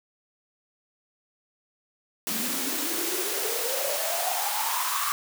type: noise with high-pass filter sweep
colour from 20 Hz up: white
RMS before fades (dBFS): -28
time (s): 2.27-5.12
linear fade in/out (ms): 0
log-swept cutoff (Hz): 210 to 1200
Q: 9.1
effects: none